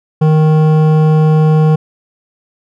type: tone with hard clipping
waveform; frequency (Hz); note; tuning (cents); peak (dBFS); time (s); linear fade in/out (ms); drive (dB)
triangle; 155.56; D#3; 0; -8; 0.21-1.76; 10; 16
effects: none